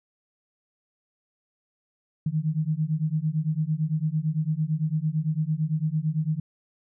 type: beating tone pair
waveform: sine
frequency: 151.5 / 160.4 Hz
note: D#3 / E3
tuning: -46 / -47 cents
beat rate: 8.9 Hz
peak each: -26 dBFS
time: 2.26-6.4 s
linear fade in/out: 5 ms
effects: none